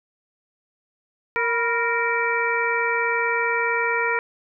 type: harmonic tone with a mistuned harmonic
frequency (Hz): 464.6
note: A#4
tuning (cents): -6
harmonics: 1 / 2 / 3 / 4 / 5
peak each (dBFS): -26 / -26 / -26 / -26 / -26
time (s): 1.36-4.19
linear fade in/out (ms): 0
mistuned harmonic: 2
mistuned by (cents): +76
effects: none